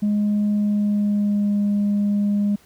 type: tone with pitch glide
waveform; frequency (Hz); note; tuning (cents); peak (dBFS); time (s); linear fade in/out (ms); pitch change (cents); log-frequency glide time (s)
sine; 207.7 to 204.4; G#3 to G#3; 0 to -27; -15; 0.02-2.56; 10; -27; 0.53-1.6
effects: tanh soft clip ceiling -15 dBFS + pink hiss -54 dBFS RMS until 2.65 s